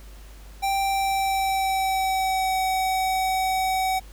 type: tone with pitch glide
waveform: square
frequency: 784 to 755.5 Hz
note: G5 to F#5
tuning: 0 to +36 cents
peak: -22 dBFS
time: 0.62-4 s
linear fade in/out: 20 ms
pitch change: -64 cents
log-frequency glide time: 0.81-2.59 s
effects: added 50 Hz sine -41 dBFS peak until 4.12 s + pink hiss -51 dBFS RMS until 4.12 s